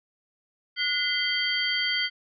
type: tone cluster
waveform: sine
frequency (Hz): 1452 / 2042 / 3170 / 4584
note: F#6 / C7 / G7 / D8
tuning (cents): -33 / -43 / +19 / -43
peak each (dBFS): -32 / -28 / -28 / -30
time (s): 0.76-2.1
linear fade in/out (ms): 50
effects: none